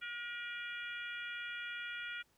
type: harmonic tone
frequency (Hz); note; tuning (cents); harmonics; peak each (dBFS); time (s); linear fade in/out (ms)
477.5; A#4; +42; 3 / 4 / 5 / 6 / 7; -43 / -48 / -47 / -51 / -51; 0.01-2.23; 20
effects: pink hiss -73 dBFS RMS until 2.37 s